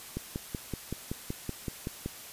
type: click train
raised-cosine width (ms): 3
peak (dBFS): -20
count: 11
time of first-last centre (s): 0.17-2.06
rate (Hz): 5.29
effects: white hiss -46 dBFS RMS until 2.32 s + resampled to 32000 Hz